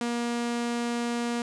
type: tone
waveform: sawtooth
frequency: 237.5 Hz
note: A#3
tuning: 33 cents sharp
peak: -23 dBFS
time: 0.01-1.42 s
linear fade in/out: 2 ms
effects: resampled to 22050 Hz + 9-bit